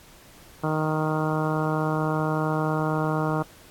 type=harmonic tone; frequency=155.56 Hz; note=D#3; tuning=in tune; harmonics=1 / 2 / 3 / 4 / 5 / 6 / 7 / 8 / 9; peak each=-26 / -29 / -31 / -32 / -33 / -34 / -34 / -35 / -36 dBFS; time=0.63-3.43 s; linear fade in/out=10 ms; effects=pink hiss -51 dBFS RMS until 3.7 s + AAC 64 kbps